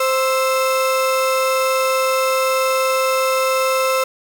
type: tone pair together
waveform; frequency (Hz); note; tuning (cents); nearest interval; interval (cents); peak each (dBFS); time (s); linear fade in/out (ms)
35% pulse; 523.4 / 1319; C5 / E6; 0 / +1; octave + major third; 1601; -15 / -19; 0-4.04; 5
effects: 8-bit